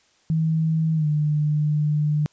sine tone with pitch glide, 160 to 150.15 Hz, D#3 to D3, +49 to +39 cents, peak -18 dBFS, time 0.3-2.26 s, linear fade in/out 0 ms, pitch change -110 cents, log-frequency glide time 0.95-1.07 s, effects white hiss -61 dBFS RMS until 2.32 s + resampled to 16000 Hz

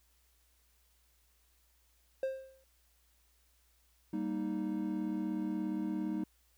triangle tone with exponential decay, 530 Hz, C5, 22 cents sharp, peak -27 dBFS, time 2.23-2.64 s, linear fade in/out 2 ms, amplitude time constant 89 ms
triangle chord, Eb major, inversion first, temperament equal, 196 / 233.1 / 311.1 Hz, G3 / Bb3 / Eb4, 0 / 0 / 0 cents, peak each -36 / -38 / -34 dBFS, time 4.13-6.24 s, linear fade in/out 5 ms
effects added 59 Hz sine -70 dBFS peak until 6.57 s + white hiss -72 dBFS RMS until 6.57 s

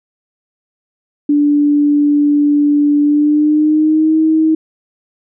sine tone with pitch glide, 291.9 to 316.5 Hz, D4 to D#4, -10 to +30 cents, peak -8 dBFS, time 1.29-4.55 s, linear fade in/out 5 ms, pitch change +140 cents, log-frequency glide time 3.01-4.17 s, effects none

